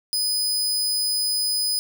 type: tone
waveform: sawtooth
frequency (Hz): 5000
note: D#8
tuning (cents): +8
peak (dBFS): -18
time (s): 0.13-1.79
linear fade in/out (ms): 0
effects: none